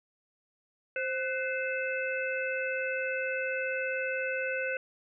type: harmonic tone with a mistuned harmonic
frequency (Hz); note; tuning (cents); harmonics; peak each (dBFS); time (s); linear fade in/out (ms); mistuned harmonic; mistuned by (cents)
523.3; C5; 0; 1 / 3 / 4 / 5; -33 / -34 / -41 / -36; 0.96-4.77; 2; 3; -76
effects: none